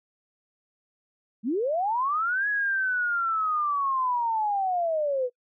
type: linear two-way sweep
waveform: sine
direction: up then down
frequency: 196 to 1687 to 483.4 Hz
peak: -23 dBFS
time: 1.43-5.3 s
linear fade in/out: 50 ms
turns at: 2.48 s
effects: noise-tail reverb RT60 0.1 s tail -26 dB re dry